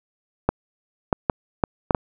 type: clicks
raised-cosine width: 1 ms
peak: -3 dBFS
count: 6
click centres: 0.49 / 1.128 / 1.298 / 1.638 / 1.908 / 1.948 s
effects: none